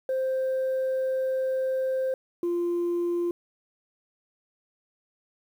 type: tone pair in turn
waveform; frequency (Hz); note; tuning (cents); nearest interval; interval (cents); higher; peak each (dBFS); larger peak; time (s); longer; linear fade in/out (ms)
sine; 523.3 / 346.9; C5 / F4; 0 / -12; perfect fifth; 712; first; -22; neither; 0.09-2.14 / 2.43-3.31; first; 2
effects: tanh soft clip ceiling -22 dBFS + 9-bit